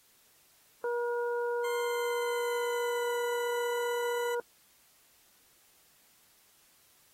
harmonic tone, 478.3 Hz, A#4, 44 cents sharp, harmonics 1 / 2 / 3, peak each -30 / -38 / -40 dBFS, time 0.84-4.4 s, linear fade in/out 2 ms
20% pulse tone with pitch glide, 1051 to 992 Hz, C6 to B5, +7 to +7 cents, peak -34 dBFS, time 1.64-4.35 s, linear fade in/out 5 ms, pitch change -100 cents, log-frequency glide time 1.75-3.15 s
effects white hiss -64 dBFS RMS until 7.13 s + AAC 48 kbps

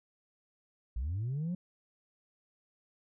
sine linear sweep, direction up, 51.91 to 185 Hz, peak -30 dBFS, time 0.96-1.55 s, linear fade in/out 5 ms, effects tanh soft clip ceiling -30 dBFS

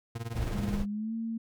40% pulse tone with tremolo, 115.7 Hz, A#2, 13 cents flat, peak -30 dBFS, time 0.15-0.77 s, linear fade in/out 5 ms, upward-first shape triangle, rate 19 Hz, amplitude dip 100%
brown noise, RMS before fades -33 dBFS, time 0.32-0.86 s, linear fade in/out 50 ms
sine tone with pitch glide, 202 to 226.7 Hz, G#3 to A#3, -48 to -48 cents, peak -31 dBFS, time 0.54-1.38 s, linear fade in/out 10 ms, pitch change +200 cents, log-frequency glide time 0.85-1.14 s
effects none

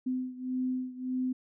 sine beating tone pair, 254.9 / 256.6 Hz, C4 / C4, -45 / -34 cents, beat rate 1.7 Hz, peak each -32 / -35 dBFS, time 0.06-1.33 s, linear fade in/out 10 ms, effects none

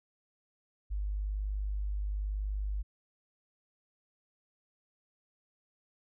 sine tone, 50.5 Hz, G#1, 48 cents flat, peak -31 dBFS, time 0.9-2.83 s, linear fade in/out 20 ms, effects none

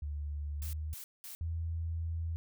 sine tone with pitch glide, 73.42 to 77.16 Hz, D2 to D#2, 0 to -14 cents, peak -35 dBFS, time 0.02-0.94 s, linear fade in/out 5 ms, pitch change +86 cents, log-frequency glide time 0.63-0.69 s
blue noise bursts, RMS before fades -46 dBFS, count 3, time 0.62-1.35 s, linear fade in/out 0 ms, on 110 ms, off 200 ms
sine tone, 82.41 Hz, E2, in tune, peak -33 dBFS, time 1.41-2.36 s, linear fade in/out 0 ms
effects none

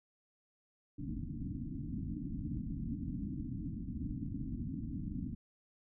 white low-pass noise, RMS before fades -40 dBFS, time 0.98-5.35 s, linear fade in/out 10 ms, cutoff 300 Hz, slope 96 dB/octave, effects none

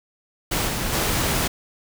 pink noise with level steps, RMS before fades -23 / -26 / -22 dBFS, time 0.51-1.48 s, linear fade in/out 10 ms, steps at 0.67 / 0.92 s, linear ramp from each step 20 ms, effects none

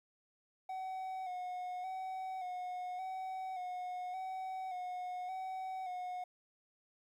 triangle tone with vibrato, 740 Hz, F#5, in tune, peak -37 dBFS, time 0.69-6.24 s, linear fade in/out 5 ms, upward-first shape square, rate 0.87 Hz, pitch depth 33 cents each way, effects 12-bit

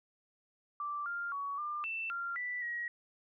sine tone with pitch steps, 1171 / 1398 / 1125 / 1196 / 2668 / 1386 / 1973 / 1902 Hz, D6 / F6 / C#6 / D6 / E7 / F6 / B6 / A#6, -5 / +1 / +25 / +31 / +20 / -14 / -2 / +34 cents, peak -35 dBFS, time 0.8-2.88 s, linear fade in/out 2 ms, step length 260 ms, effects none

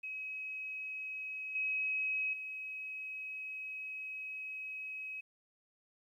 sine tone with level steps, 2549 Hz, D#7, 41 cents sharp, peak -39 / -32 / -40 dBFS, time 0.03-5.21 s, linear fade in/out 10 ms, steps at 1.55 / 2.33 s, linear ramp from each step 5 ms, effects 12-bit

